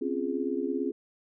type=chord; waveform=sine; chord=Db major seventh; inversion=third; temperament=just; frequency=259.9 / 277.2 / 346.5 / 415.8 Hz; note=C4 / Db4 / F4 / Ab4; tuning=-11 / 0 / -14 / +2 cents; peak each=-33 dBFS; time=0.01-0.92 s; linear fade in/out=10 ms; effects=none